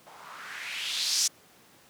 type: noise with low-pass filter sweep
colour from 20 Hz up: violet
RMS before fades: -32 dBFS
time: 0.06-1.28 s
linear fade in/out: 10 ms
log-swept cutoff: 740 to 6400 Hz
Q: 2.7
effects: pink hiss -57 dBFS RMS until 1.89 s + high-pass 150 Hz 12 dB/octave